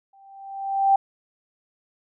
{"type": "tone with exponential growth", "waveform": "sine", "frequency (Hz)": 784, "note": "G5", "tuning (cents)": 0, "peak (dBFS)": -12, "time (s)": [0.13, 0.96], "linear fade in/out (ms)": 5, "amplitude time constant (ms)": 180, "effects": []}